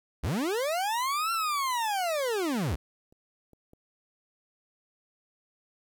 40% pulse linear two-way sweep, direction up then down, 51.4 to 1371 to 51.4 Hz, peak -26 dBFS, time 0.23-2.76 s, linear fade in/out 10 ms, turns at 1.32 s
clicks, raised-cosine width 2 ms, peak -35 / -45 / -42 / -40 dBFS, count 4, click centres 2.676 / 3.125 / 3.533 / 3.734 s
effects 11-bit

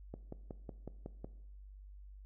click train, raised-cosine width 2 ms, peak -30 dBFS, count 7, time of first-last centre 0.14-1.245 s, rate 5.43 Hz, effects noise-tail reverb RT60 0.8 s tail -17 dB re dry + added 49 Hz sine -50 dBFS peak until 2.25 s

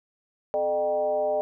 sine tone with frequency modulation, 606 Hz, D#5, 46 cents flat, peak -22 dBFS, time 0.54-1.41 s, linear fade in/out 0 ms, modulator 173 Hz, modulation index 0.83, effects none

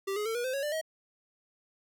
square tone with pitch steps, 391.1 / 419.2 / 449.3 / 481.5 / 516.1 / 553.1 / 592.8 / 635.3 Hz, G4 / G#4 / A4 / B4 / C5 / C#5 / D5 / D#5, -4 / +16 / +36 / -44 / -24 / -4 / +16 / +36 cents, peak -31 dBFS, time 0.07-0.814 s, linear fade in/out 10 ms, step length 93 ms, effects none

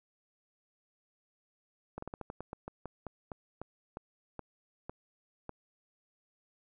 slowing click train, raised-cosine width 1 ms, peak -26 dBFS, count 17, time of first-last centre 1.98-5.493 s, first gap 44 ms, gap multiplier 1.19, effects none

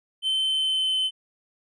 triangle tone with pitch glide, 3081 to 3058 Hz, G7 to G7, -31 to -44 cents, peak -20 dBFS, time 0.22-1.11 s, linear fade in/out 50 ms, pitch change -13 cents, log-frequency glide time 0.43-0.96 s, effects resampled to 22050 Hz

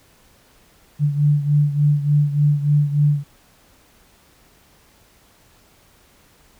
sine beating tone pair, 145.8 / 149.2 Hz, D3 / D3, -12 / +28 cents, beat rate 3.4 Hz, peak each -15 / -20 dBFS, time 0.99-3.24 s, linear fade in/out 50 ms, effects pink hiss -54 dBFS RMS until 6.59 s

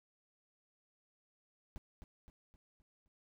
brown noise with echo, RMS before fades -44 dBFS, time 1.76-1.78 s, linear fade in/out 0 ms, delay 260 ms, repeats 5, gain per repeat -6 dB, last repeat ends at 3.08 s, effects none

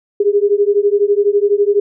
sine beating tone pair, 401.8 / 413.8 Hz, G4 / G#4, +43 / -6 cents, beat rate 12 Hz, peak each -13 dBFS, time 0.2-1.8 s, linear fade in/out 5 ms, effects none

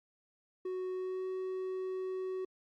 triangle tone with pitch glide, 370 to 374.3 Hz, F#4 to F#4, 0 to +20 cents, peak -33 dBFS, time 0.65-2.45 s, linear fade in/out 5 ms, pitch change +20 cents, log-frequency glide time 0.92-1.26 s, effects Opus 48 kbps

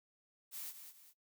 blue noise with echo, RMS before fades -45 dBFS, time 0.51-0.74 s, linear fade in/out 50 ms, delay 200 ms, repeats 2, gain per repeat -8 dB, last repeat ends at 1.14 s, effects noise-tail reverb RT60 0.1 s tail -19 dB re dry

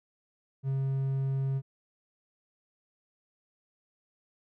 triangle tone, 135 Hz, C#3, 45 cents flat, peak -25 dBFS, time 0.63-1.62 s, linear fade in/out 50 ms, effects none

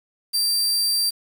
sawtooth tone, 4699 Hz, D8, in tune, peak -16 dBFS, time 0.33-1.11 s, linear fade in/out 20 ms, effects 7-bit

